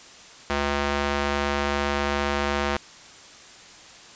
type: tone with band-pass filter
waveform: square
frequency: 71.3 Hz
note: C#2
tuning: 49 cents sharp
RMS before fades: -25 dBFS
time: 0.5-2.77 s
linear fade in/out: 0 ms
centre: 1500 Hz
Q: 0.51
effects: white hiss -46 dBFS RMS until 4.15 s + resampled to 16000 Hz